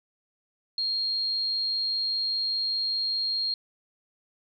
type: tone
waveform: sine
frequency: 4235 Hz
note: C8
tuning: 20 cents sharp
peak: -25 dBFS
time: 0.78-3.54 s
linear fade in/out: 2 ms
effects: none